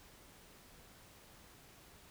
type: silence
effects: pink hiss -60 dBFS RMS until 2.1 s